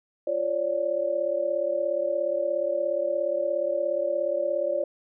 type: tone cluster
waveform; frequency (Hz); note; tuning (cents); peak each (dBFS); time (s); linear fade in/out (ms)
sine; 347.3 / 549 / 586; F4 / C#5 / D5; -10 / -17 / -4; -34 / -27 / -26; 0.27-4.84; 5
effects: none